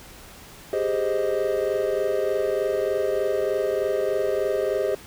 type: chord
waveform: triangle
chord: Ab major seventh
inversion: third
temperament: equal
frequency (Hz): 392 / 415.3 / 523.3 / 622.3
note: G4 / Ab4 / C5 / Eb5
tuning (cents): 0 / 0 / 0 / 0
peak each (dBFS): -25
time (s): 0.73-4.95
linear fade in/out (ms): 2
effects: pink hiss -45 dBFS RMS until 5.06 s